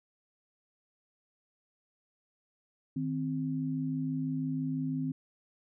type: tone pair together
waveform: sine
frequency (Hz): 155.55 / 261.6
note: D#3 / C4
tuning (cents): 0 / 0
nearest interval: major sixth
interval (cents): 900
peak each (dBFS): -34 / -32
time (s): 2.96-5.12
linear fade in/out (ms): 5
effects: none